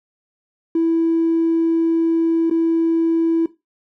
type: tone with dropouts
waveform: triangle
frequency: 329.6 Hz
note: E4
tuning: in tune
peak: -10 dBFS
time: 0.75-3.46 s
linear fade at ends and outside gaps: 5 ms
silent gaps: 2.499-2.51 s
effects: noise-tail reverb RT60 0.2 s tail -18 dB re dry + tanh soft clip ceiling -12 dBFS